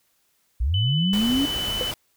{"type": "linear sweep", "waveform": "sine", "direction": "up", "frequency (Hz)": [52.2, 288.3], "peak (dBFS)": -19, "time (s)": [0.6, 1.46], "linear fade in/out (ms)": 10}
{"type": "tone", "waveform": "sine", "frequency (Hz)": 3003, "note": "F#7", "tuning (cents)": 25, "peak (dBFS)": -25, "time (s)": [0.74, 1.91], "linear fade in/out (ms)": 2}
{"type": "noise", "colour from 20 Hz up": "pink", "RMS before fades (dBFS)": -32, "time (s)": [1.13, 1.94], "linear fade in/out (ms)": 2}
{"type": "tone with exponential decay", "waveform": "sine", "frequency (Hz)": 500, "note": "B4", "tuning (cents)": 21, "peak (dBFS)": -20, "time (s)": [1.81, 1.88], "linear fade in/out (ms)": 0, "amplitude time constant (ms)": 15}
{"effects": ["white hiss -67 dBFS RMS until 2.16 s"]}